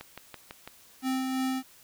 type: click train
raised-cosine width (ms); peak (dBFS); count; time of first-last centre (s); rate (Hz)
0.3; -24; 5; 0.01-0.676; 6.01
type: tone with tremolo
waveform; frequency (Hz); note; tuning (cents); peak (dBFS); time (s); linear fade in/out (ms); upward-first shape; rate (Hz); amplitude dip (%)
square; 261.2; C4; -3; -27; 1.02-1.63; 50; sine; 3; 30
effects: white hiss -56 dBFS RMS until 1.83 s